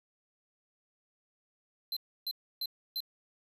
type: tone bursts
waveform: square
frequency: 4089 Hz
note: C8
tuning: 41 cents flat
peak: -33 dBFS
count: 4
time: 1.92-3.004 s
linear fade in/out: 2 ms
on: 46 ms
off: 300 ms
effects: none